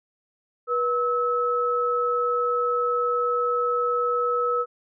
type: tone pair together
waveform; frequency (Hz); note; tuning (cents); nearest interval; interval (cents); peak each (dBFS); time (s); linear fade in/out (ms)
sine; 485.1 / 1296; B4 / E6; -31 / -30; octave + perfect fourth; 1701; -24 / -23; 0.67-4.66; 50
effects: none